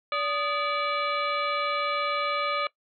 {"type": "harmonic tone with a mistuned harmonic", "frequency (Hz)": 577, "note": "D5", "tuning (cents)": -31, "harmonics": [1, 2, 3, 4, 5, 6, 7], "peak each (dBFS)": [-31, -28, -40, -32, -39, -39, -39], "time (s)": [0.12, 2.67], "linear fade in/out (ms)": 2, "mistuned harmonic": 2, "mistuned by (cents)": 120, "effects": ["noise-tail reverb RT60 0.1 s tail -20 dB re dry"]}